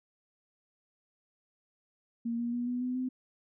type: tone with pitch steps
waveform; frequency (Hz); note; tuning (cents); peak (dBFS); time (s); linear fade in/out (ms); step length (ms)
sine; 233.1 / 237.4 / 241.9 / 246.4 / 251 / 255.7; A#3 / A#3 / B3 / B3 / B3 / C4; 0 / +32 / -36 / -4 / +28 / -40; -30; 2.25-3.09; 10; 140
effects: none